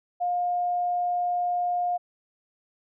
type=tone; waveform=sine; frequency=710 Hz; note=F5; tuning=28 cents sharp; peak=-23 dBFS; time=0.2-1.98 s; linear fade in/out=20 ms; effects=none